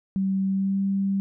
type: tone with pitch glide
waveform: sine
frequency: 192.7 to 195.84 Hz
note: G3 to G3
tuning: -29 to -1 cents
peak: -21 dBFS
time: 0.16-1.2 s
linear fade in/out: 0 ms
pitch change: +28 cents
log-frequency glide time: 0.49-0.8 s
effects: none